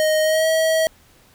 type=tone with pitch glide; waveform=square; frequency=622.3 to 641.6 Hz; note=D#5 to E5; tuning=0 to -47 cents; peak=-16 dBFS; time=0-0.87 s; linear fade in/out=0 ms; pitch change=+53 cents; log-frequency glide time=0.22-0.47 s; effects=pink hiss -53 dBFS RMS until 1.34 s